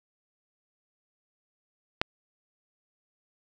click, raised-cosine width 0.3 ms, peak -7 dBFS, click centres 2.015 s, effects none

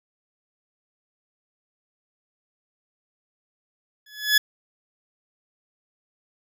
20% pulse tone with exponential growth, 1702 Hz, G#6, 42 cents sharp, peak -7 dBFS, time 4.06-4.38 s, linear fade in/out 5 ms, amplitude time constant 68 ms, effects none

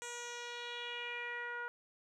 10% pulse tone with low-pass filter sweep, 479.8 Hz, A#4, 50 cents sharp, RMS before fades -43 dBFS, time 0.02-1.68 s, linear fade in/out 0 ms, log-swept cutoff 7900 to 1400 Hz, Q 3.2, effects none

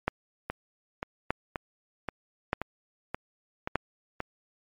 two click trains, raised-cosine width 0.5 ms, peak -16 / -10 dBFS, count 8 / 4, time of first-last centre 0.5-4.204 / 0.08-3.756 s, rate 1.89 / 0.816 Hz, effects MP3 64 kbps

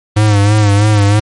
square tone with vibrato, 103.83 Hz, G#2, in tune, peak -7 dBFS, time 0.16-1.2 s, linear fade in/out 10 ms, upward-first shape sine, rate 3.1 Hz, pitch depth 60 cents each way, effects MP3 48 kbps

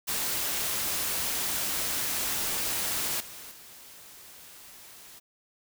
white noise with level steps, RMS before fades -30 / -44 / -49 dBFS, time 0.07-5.2 s, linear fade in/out 20 ms, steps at 3.2 / 3.51 s, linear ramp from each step 5 ms, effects none

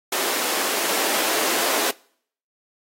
pink high-pass noise, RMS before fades -23 dBFS, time 0.12-1.91 s, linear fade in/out 5 ms, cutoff 310 Hz, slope 24 dB/octave, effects noise-tail reverb RT60 0.6 s tail -25 dB re dry + AAC 48 kbps

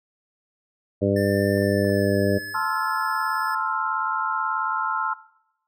harmonic tone, 99.8 Hz, G2, 32 cents sharp, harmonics 1 / 2 / 3 / 4 / 5 / 6, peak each -25 / -25 / -25 / -25 / -25 / -25 dBFS, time 1.01-2.39 s, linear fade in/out 20 ms
square tone with pitch glide, 1781 to 1713.4 Hz, A6 to A6, +21 to -46 cents, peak -32 dBFS, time 1.16-3.55 s, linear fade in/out 5 ms, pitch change -67 cents, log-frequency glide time 1.59-2.18 s
clicks, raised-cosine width 1 ms, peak -33 dBFS, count 4, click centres 1.575 / 1.623 / 1.847 / 1.895 s
sine chord, F major seventh, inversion first, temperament equal, 880 / 1046.5 / 1318.5 / 1396.9 Hz, A5 / C6 / E6 / F6, 0 / 0 / 0 / 0 cents, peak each -28 dBFS, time 2.54-5.14 s, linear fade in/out 10 ms
effects noise-tail reverb RT60 0.8 s tail -19 dB re dry

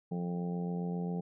harmonic tone, 87.5 Hz, F2, 4 cents sharp, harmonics 2 / 3 / 4 / 5 / 6 / 7 / 8 / 9, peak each -33 / -48 / -49 / -42 / -53 / -55 / -53 / -48 dBFS, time 0.11-1.21 s, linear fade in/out 10 ms, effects none

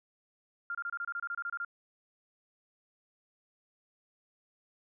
sine tone bursts, 1396.9 Hz, F6, in tune, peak -33 dBFS, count 13, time 0.7-1.648 s, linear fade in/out 2 ms, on 48 ms, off 27 ms, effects none

